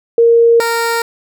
sine / 15% pulse tone pair in turn, 465.2 / 463.3 Hz, A#4 / A#4, -4 / -11 cents, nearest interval unison, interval 7 cents, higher first, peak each -5 / -7 dBFS, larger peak first, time 0.18-0.6 / 0.6-1.02 s, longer neither, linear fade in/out 2 ms, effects none

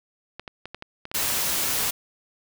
clicks, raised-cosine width 0.3 ms, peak -20 dBFS, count 9, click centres 0.396 / 0.478 / 0.656 / 0.746 / 0.824 / 1.054 / 1.115 / 1.202 / 1.302 s
white noise, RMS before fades -25 dBFS, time 1.14-1.91 s, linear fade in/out 10 ms
effects none

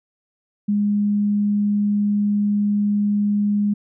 sine tone, 205.8 Hz, G#3, 16 cents flat, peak -16 dBFS, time 0.68-3.74 s, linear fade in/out 10 ms, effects none

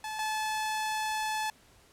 sawtooth tone pair in turn, 865 / 865 Hz, A5 / A5, -30 / -30 cents, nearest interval unison, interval 0 cents, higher neither, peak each -31 / -26 dBFS, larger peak second, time 0.04-0.19 / 0.19-1.5 s, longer second, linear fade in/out 2 ms, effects pink hiss -60 dBFS RMS until 1.92 s + low-pass 12000 Hz 12 dB/octave

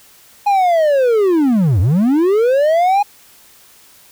triangle linear two-way sweep, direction down then up, 830.6 to 82.41 to 830.6 Hz, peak -8 dBFS, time 0.46-3.03 s, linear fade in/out 10 ms, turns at 1.8 s, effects white hiss -46 dBFS RMS until 4.11 s

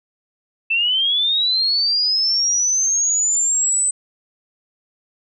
sine linear sweep, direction up, 2637 to 8110 Hz, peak -15 dBFS, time 0.7-3.91 s, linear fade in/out 10 ms, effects none

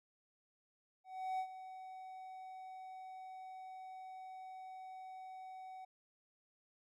triangle tone with ADSR envelope, 752 Hz, F#5, 28 cents sharp, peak -33 dBFS, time 1.04-5.85 s, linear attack 350 ms, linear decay 77 ms, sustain -13 dB, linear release 7 ms, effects none

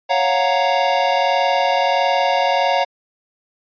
square chord, Gb major seventh, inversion second, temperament equal, 554.4 / 698.5 / 740 / 932.3 Hz, Db5 / F5 / Gb5 / Bb5, 0 / 0 / 0 / 0 cents, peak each -21 dBFS, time 0.09-2.85 s, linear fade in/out 20 ms, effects resampled to 11025 Hz

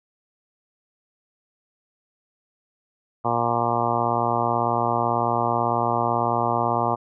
harmonic tone, 118.1 Hz, A#2, 23 cents sharp, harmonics 1 / 2 / 3 / 4 / 5 / 6 / 7 / 8 / 9 / 10, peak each -30 / -31 / -31 / -31 / -30 / -26 / -27 / -28 / -28 / -30 dBFS, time 3.24-6.96 s, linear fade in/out 20 ms, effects none

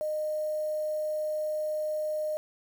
sine tone with quantisation, 613 Hz, D#5, 26 cents flat, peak -28 dBFS, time 0.01-2.37 s, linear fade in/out 0 ms, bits 8, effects none

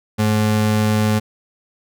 square ring-modulated tone, 160 Hz, D#3, 49 cents sharp, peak -12 dBFS, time 0.18-1.2 s, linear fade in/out 20 ms, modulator 55.9 Hz, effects none

